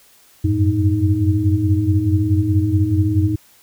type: tone cluster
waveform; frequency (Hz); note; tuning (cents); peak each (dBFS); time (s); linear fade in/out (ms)
sine; 91.7 / 96.4 / 108.1 / 312.4; F#2 / G2 / A2 / D#4; -15 / -28 / -30 / +7; -19; 0.44-3.36; 10
effects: white hiss -51 dBFS RMS until 3.62 s